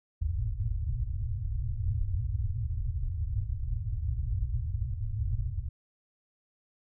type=low-pass noise; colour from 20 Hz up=white; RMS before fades=-31 dBFS; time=0.21-5.69 s; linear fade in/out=10 ms; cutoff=120 Hz; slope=96 dB/octave; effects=none